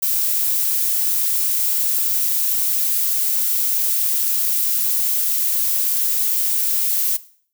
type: noise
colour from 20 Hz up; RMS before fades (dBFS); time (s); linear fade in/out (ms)
violet; -19; 0.02-7.17; 10
effects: noise-tail reverb RT60 0.5 s tail -17 dB re dry